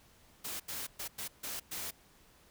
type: noise bursts at uneven times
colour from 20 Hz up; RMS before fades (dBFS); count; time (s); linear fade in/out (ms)
white; -40; 6; 0.44-0.6 / 0.68-0.87 / 0.99-1.08 / 1.18-1.28 / 1.43-1.6 / 1.71-1.91; 10
effects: pink hiss -63 dBFS RMS until 2.5 s